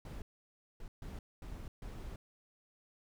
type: noise bursts at uneven times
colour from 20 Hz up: brown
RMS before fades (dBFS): -45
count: 5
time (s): 0.05-0.22 / 0.8-0.88 / 1.02-1.19 / 1.42-1.68 / 1.82-2.16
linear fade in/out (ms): 2
effects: none